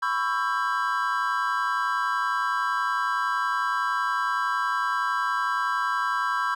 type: chord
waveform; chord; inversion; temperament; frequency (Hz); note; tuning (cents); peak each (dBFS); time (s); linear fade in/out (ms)
triangle; C# half-diminished seventh; third; just; 997.9 / 1108.7 / 1330.5 / 1596.6; B5 / C#6 / E6 / G6; +18 / 0 / +16 / +31; -27; 0.02-6.55; 10
effects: none